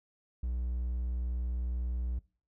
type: tone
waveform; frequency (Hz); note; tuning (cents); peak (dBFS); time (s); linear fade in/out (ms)
triangle; 61; B1; -21; -29; 0.43-2.19; 5
effects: noise-tail reverb RT60 0.4 s tail -22 dB re dry